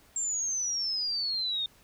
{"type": "exponential sweep", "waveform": "sine", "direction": "down", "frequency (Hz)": [7459, 3640], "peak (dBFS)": -28, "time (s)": [0.16, 1.66], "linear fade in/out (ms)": 2, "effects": ["pink hiss -60 dBFS RMS until 1.83 s"]}